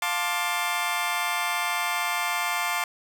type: chord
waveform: 20% pulse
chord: D minor seventh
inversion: first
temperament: just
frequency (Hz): 704.8 / 881 / 1057.2 / 1174.7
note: F5 / A5 / C6 / D6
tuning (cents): +16 / +2 / +18 / 0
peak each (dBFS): -26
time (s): 0.02-2.84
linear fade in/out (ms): 2
effects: none